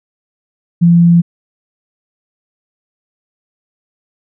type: tone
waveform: sine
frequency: 171 Hz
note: F3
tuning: 36 cents flat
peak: -4 dBFS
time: 0.81-1.22 s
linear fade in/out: 20 ms
effects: none